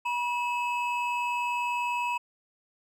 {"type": "tone pair together", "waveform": "triangle", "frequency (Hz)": [970, 2590], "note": ["B5", "E7"], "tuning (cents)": [-31, -31], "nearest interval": "octave + perfect fourth", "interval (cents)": 1700, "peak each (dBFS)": [-26, -31], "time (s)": [0.05, 2.18], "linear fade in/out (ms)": 10, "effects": []}